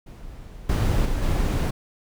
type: noise with level steps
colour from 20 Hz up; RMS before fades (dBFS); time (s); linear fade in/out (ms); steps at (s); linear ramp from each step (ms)
brown; -40 / -20 / -24 / -21; 0.06-1.71; 10; 0.69 / 1.05 / 1.22; 5
effects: none